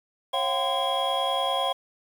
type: tone cluster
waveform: triangle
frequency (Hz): 544 / 701 / 771 / 1028 / 3297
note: C#5 / F5 / G5 / C6 / G#7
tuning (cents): -33 / +6 / -29 / -31 / -13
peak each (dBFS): -28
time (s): 0.33-1.73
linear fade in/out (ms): 10
effects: 8-bit